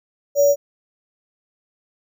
sine tone with sample-and-hold, 570 Hz, C#5, 48 cents sharp, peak -11 dBFS, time 0.35-0.56 s, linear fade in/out 50 ms, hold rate 6300 Hz, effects none

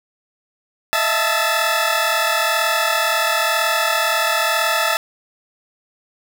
20% pulse tone cluster, 634 / 674 / 885 / 1310 / 1729 Hz, D#5 / E5 / A5 / E6 / A6, +32 / +38 / +10 / -11 / -31 cents, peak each -18 dBFS, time 0.93-4.97 s, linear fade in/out 0 ms, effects none

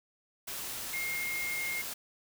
sine tone in noise, 2134 Hz, C7, 34 cents sharp, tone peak -33 dBFS, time 0.93-1.82 s, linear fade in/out 10 ms, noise white, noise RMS -39 dBFS, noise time 0.47-1.94 s, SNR +3 dB, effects none

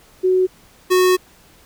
sine / square tone pair in turn, 370.8 / 367.2 Hz, F#4 / F#4, +4 / -13 cents, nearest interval unison, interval 17 cents, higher first, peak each -12 dBFS, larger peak neither, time 0.23-0.47 / 0.9-1.17 s, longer second, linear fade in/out 20 ms, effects pink hiss -50 dBFS RMS until 1.65 s

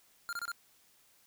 square tone bursts, 1400 Hz, F6, 4 cents sharp, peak -36 dBFS, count 4, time 0.29-0.517 s, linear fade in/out 0 ms, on 38 ms, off 25 ms, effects white hiss -66 dBFS RMS until 1.26 s

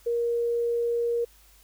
sine tone, 471.2 Hz, A#4, 19 cents sharp, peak -23 dBFS, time 0.06-1.25 s, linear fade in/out 10 ms, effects added 50 Hz sine -57 dBFS peak until 1.63 s + white hiss -58 dBFS RMS until 1.63 s

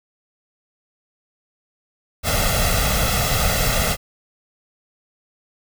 pink noise with comb filter, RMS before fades -19 dBFS, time 2.23-3.97 s, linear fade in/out 50 ms, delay 1.5 ms, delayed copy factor +0.85, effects none

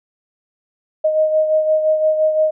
sine beating tone pair, 622.3 / 628.1 Hz, D#5 / D#5, 0 / +16 cents, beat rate 5.8 Hz, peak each -13 / -22 dBFS, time 1.04-2.51 s, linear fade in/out 10 ms, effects none

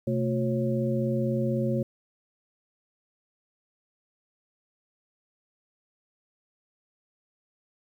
sine tone cluster, 127.9 / 223.9 / 358.3 / 545 Hz, C3 / A3 / F4 / C#5, -39 / +30 / +44 / -29 cents, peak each -28 / -28 / -32 / -31 dBFS, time 0.07-1.83 s, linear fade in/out 5 ms, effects 10-bit

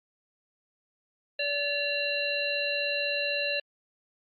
harmonic tone with a mistuned harmonic, 576 Hz, D5, 34 cents flat, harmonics 1 / 3 / 5 / 7, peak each -32 / -36 / -30 / -33 dBFS, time 1.39-3.6 s, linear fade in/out 5 ms, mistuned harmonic 5, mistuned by -80 cents, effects Opus 48 kbps

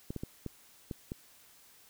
clicks, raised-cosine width 3 ms, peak -24 dBFS, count 6, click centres 0.105 / 0.163 / 0.235 / 0.463 / 0.912 / 1.119 s, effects white hiss -60 dBFS RMS until 1.89 s

